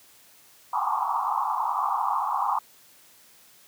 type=band-pass noise; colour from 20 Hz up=white; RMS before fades=-26 dBFS; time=0.73-2.59 s; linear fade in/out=5 ms; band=770 to 1200 Hz; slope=96 dB/octave; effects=white hiss -55 dBFS RMS until 3.67 s + high-pass 80 Hz 12 dB/octave